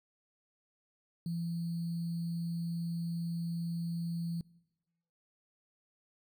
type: tone with sample-and-hold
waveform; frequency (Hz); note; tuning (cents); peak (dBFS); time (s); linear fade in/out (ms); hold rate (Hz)
sine; 168.8; E3; +41; -33; 1.26-4.41; 2; 4410
effects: noise-tail reverb RT60 1.0 s tail -23 dB re dry